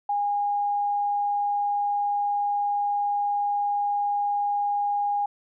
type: tone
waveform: sine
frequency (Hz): 817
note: G#5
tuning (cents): -29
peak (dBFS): -22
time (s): 0.09-5.26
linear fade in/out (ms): 5
effects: none